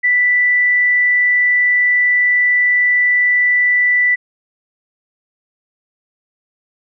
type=tone; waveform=sine; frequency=1975.5 Hz; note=B6; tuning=in tune; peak=-10 dBFS; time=0.03-4.16 s; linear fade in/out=20 ms; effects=none